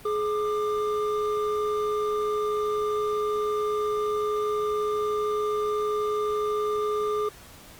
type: tone pair together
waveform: triangle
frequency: 422.1 / 1194 Hz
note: G#4 / D6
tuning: +28 / +28 cents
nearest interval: octave + tritone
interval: 1800 cents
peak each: -23 / -28 dBFS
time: 0.05-7.29 s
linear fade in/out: 5 ms
effects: pink hiss -48 dBFS RMS until 7.79 s + Opus 32 kbps